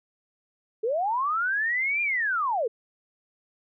sine linear two-way sweep, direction up then down, 415.3 to 2424 to 415.3 Hz, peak -23 dBFS, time 0.83-2.68 s, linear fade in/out 10 ms, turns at 2.02 s, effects none

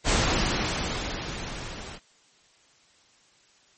pink noise with level ramp, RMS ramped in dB -21 to -40 dBFS, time 0.04-2 s, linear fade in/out 50 ms, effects white hiss -60 dBFS RMS until 3.77 s + MP3 32 kbps

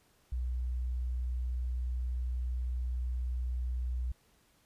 sine tone, 61.74 Hz, B1, in tune, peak -31 dBFS, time 0.32-4.12 s, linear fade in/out 5 ms, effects pink hiss -68 dBFS RMS until 4.65 s + resampled to 32000 Hz

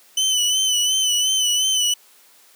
25% pulse tone with vibrato, 3016 Hz, F#7, 32 cents sharp, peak -13 dBFS, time 0.17-1.94 s, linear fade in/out 5 ms, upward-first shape sine, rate 2.8 Hz, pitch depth 48 cents each way, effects white hiss -52 dBFS RMS until 2.55 s + high-pass 300 Hz 12 dB/octave

